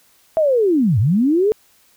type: linear two-way sweep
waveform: sine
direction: down then up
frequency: 659.3 to 92.5 to 442.9 Hz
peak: -12 dBFS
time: 0.37-1.52 s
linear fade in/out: 0 ms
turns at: 0.99 s
effects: white hiss -55 dBFS RMS until 1.96 s